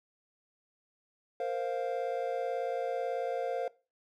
triangle chord, Bb suspended second, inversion none, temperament just, 466.2 / 524.4 / 699.2 Hz, Bb4 / C5 / F5, 0 / +4 / +2 cents, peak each -34 / -33 / -34 dBFS, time 1.4-3.68 s, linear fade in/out 2 ms, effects noise-tail reverb RT60 0.3 s tail -20 dB re dry

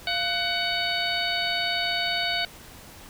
harmonic tone with a mistuned harmonic, 747 Hz, F#5, 16 cents sharp, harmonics 1 / 2 / 3 / 4 / 5 / 6, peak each -31 / -31 / -31 / -31 / -31 / -31 dBFS, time 0.07-2.45 s, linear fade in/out 2 ms, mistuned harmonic 1, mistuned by -130 cents, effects pink hiss -46 dBFS RMS until 3.09 s

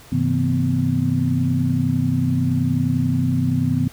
sine tone cluster, 100.4 / 132.4 / 163.3 / 231.3 / 252.1 Hz, G2 / C3 / E3 / A#3 / B3, +42 / +21 / -16 / -13 / +36 cents, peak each -25 / -21 / -23 / -30 / -21 dBFS, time 0.12-3.88 s, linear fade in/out 5 ms, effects pink hiss -45 dBFS RMS until 3.92 s

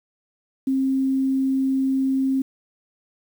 sine tone with quantisation, 266.5 Hz, C4, 32 cents sharp, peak -18 dBFS, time 0.67-2.42 s, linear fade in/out 5 ms, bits 8, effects none

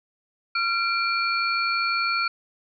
sine tone cluster, 1373 / 2365 / 4397 Hz, F6 / D7 / C#8, -30 / +12 / -15 cents, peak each -24 / -26 / -29 dBFS, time 0.55-2.28 s, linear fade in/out 5 ms, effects none

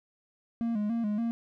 triangle tone with vibrato, 220 Hz, A3, in tune, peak -25 dBFS, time 0.61-1.31 s, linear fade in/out 0 ms, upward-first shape square, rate 3.5 Hz, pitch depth 91 cents each way, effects none

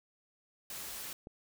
white noise, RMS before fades -43 dBFS, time 0.7-1.13 s, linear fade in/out 2 ms
click, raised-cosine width 2 ms, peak -34 dBFS, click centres 1.271 s
effects none

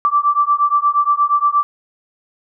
sine beating tone pair, 1163 / 1171.5 Hz, D6 / D6, -17 / -5 cents, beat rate 8.5 Hz, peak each -15 dBFS, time 0.05-1.63 s, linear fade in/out 0 ms, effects none

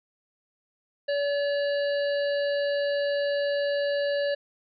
harmonic tone, 571 Hz, D5, 49 cents flat, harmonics 1 / 3 / 5 / 7 / 8, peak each -24 / -34 / -41 / -41 / -42 dBFS, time 1.08-4.35 s, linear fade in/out 10 ms, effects none

